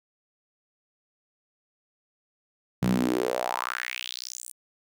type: tone with high-pass filter sweep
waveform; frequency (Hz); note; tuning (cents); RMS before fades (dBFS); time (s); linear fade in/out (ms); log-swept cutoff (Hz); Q
sawtooth; 61.74; B1; 0; -29; 2.82-4.52; 10; 150 to 9800; 4.4
effects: none